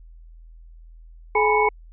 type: tone cluster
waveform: sine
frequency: 426.7 / 829 / 956 / 996 / 2209 Hz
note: G#4 / G#5 / A#5 / B5 / C#7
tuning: +47 / -3 / +43 / +14 / -7 cents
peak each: -20 / -22 / -27 / -22 / -23 dBFS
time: 1.35-1.69 s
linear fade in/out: 5 ms
effects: added 41 Hz sine -42 dBFS peak until 1.92 s